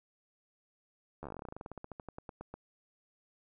slowing click train, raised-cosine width 1 ms, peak -29 dBFS, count 27, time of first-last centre 1.23-2.54 s, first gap 12 ms, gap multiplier 1.1, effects none

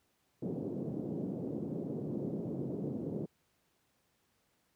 pink band-pass noise, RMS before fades -38 dBFS, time 0.42-3.26 s, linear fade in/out 5 ms, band 140 to 450 Hz, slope 24 dB/octave, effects pink hiss -75 dBFS RMS until 4.75 s + high-pass 80 Hz 12 dB/octave

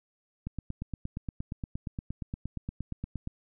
click train, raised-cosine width 5 ms, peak -22 dBFS, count 25, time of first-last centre 0.47-3.274 s, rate 8.56 Hz, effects none

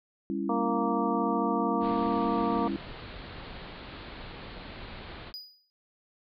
sine chord, C# diminished, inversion second, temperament just, 199.57 / 277.2 / 332.6 Hz, G3 / C#4 / E4, +31 / 0 / +16 cents, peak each -33 dBFS, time 0.3-2.76 s, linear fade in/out 0 ms
harmonic tone, 232.8 Hz, A#3, 2 cents flat, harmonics 1 / 2 / 3 / 4 / 5, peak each -33 / -33 / -33 / -33 / -33 dBFS, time 0.49-2.68 s, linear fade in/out 5 ms
pink low-pass noise, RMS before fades -43 dBFS, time 1.8-5.33 s, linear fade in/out 50 ms, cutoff 4500 Hz, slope 96 dB/octave
triangle tone with exponential decay, 4935 Hz, D#8, 15 cents flat, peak -34 dBFS, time 5.34-5.7 s, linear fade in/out 0 ms, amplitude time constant 78 ms
effects none

